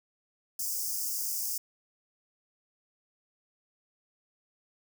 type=high-pass noise; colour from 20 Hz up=white; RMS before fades=-33 dBFS; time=0.59-1.58 s; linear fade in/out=5 ms; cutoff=4900 Hz; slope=96 dB/octave; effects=none